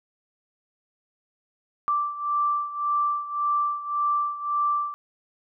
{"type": "beating tone pair", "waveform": "sine", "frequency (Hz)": [1172, 1173.8], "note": ["D6", "D6"], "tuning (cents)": [-4, -1], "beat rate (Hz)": 1.8, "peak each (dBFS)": [-24, -28], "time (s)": [1.88, 4.94], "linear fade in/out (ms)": 0, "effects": []}